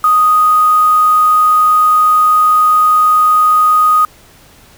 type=tone with quantisation; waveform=sine; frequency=1244.5 Hz; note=D#6; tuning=in tune; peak=-6 dBFS; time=0.04-4.05 s; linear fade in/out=2 ms; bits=4; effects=pink hiss -43 dBFS RMS until 4.77 s